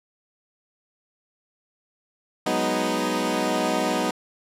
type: chord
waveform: 15% pulse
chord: G# minor seventh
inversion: third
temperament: equal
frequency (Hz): 185 / 207.7 / 246.9 / 311.1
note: F#3 / G#3 / B3 / D#4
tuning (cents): 0 / 0 / 0 / 0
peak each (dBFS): -23 / -24 / -20 / -20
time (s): 2.46-4.11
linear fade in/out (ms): 5
effects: low-pass 11000 Hz 12 dB/octave